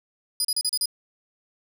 25% pulse tone bursts, 4951 Hz, D#8, 9 cents flat, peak -17 dBFS, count 6, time 0.4-0.857 s, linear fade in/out 2 ms, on 47 ms, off 35 ms, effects none

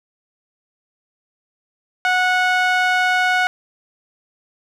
sawtooth tone with band-pass filter, 734 Hz, F#5, 14 cents flat, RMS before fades -17 dBFS, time 2.05-3.47 s, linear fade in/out 0 ms, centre 1600 Hz, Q 1.3, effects none

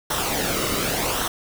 pink noise with flanger, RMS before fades -24 dBFS, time 0.1-1.28 s, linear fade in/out 5 ms, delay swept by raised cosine 0.42 to 1.22 ms, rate 0.87 Hz, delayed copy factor -0.55, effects none

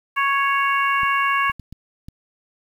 harmonic tone, 554.4 Hz, C#5, in tune, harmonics 2 / 3 / 4 / 5, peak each -19 / -23 / -25 / -27 dBFS, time 0.16-1.52 s, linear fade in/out 20 ms
clicks, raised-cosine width 5 ms, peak -24 dBFS, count 5, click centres 1.033 / 1.498 / 1.597 / 1.726 / 2.085 s
effects 8-bit

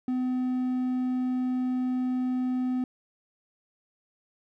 triangle tone, 253.5 Hz, B3, 45 cents sharp, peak -23 dBFS, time 0.08-2.84 s, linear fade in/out 2 ms, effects none

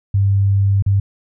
sine tone with dropouts, 98.9 Hz, G2, 16 cents sharp, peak -11 dBFS, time 0.14-1 s, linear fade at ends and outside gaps 5 ms, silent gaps 0.824-0.862 s, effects none

